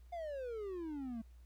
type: exponential sweep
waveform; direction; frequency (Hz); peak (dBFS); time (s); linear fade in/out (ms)
triangle; down; 714 to 219.4; -38; 0.12-1.22; 10
effects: added 60 Hz sine -55 dBFS peak until 1.45 s + pink hiss -75 dBFS RMS until 1.45 s

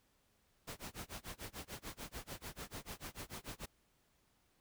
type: noise with tremolo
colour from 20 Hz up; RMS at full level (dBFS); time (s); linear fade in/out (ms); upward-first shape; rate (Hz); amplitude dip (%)
pink; -45; 0.67-3.66; 10; sine; 6.8; 100
effects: pink hiss -75 dBFS RMS until 4.6 s

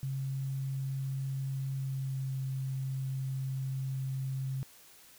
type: tone with pitch glide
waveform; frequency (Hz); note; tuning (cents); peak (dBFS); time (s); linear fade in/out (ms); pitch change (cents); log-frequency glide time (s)
sine; 134.8 to 133.1; C#3 to C3; -48 to +30; -32; 0.03-4.63; 0; -22; 1.73-2.29
effects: white hiss -57 dBFS RMS until 5.18 s

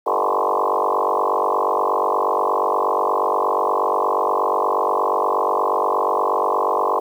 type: tone with frequency modulation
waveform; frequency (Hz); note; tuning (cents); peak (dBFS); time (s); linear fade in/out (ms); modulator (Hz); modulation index
sine; 738; F#5; -5; -15; 0.06-7; 10; 48.4; 7.6
effects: high-pass 400 Hz 12 dB/octave + 8-bit

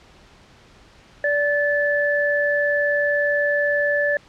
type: tone pair together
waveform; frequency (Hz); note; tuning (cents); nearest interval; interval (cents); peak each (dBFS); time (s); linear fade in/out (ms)
sine; 581 / 1741; D5 / A6; -19 / -19; octave + perfect fifth; 1900; -20; 1.24-4.17; 2
effects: pink hiss -50 dBFS RMS until 4.28 s + low-pass 5000 Hz 12 dB/octave

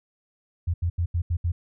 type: tone bursts at uneven times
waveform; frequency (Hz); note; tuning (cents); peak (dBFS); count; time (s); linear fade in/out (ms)
sine; 86.1; F2; -24; -21; 6; 0.67-0.74 / 0.82-0.9 / 0.98-1.06 / 1.14-1.22 / 1.3-1.37 / 1.44-1.52; 10
effects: none

